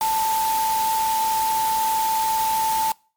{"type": "tone in noise", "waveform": "sine", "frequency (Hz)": 885, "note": "A5", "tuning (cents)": 10, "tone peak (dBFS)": -19, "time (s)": [0.01, 2.92], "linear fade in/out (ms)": 2, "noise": "white", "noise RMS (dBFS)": -29, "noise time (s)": [0.01, 2.92], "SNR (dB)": 7, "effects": ["noise-tail reverb RT60 0.4 s tail -25 dB re dry", "MP3 96 kbps"]}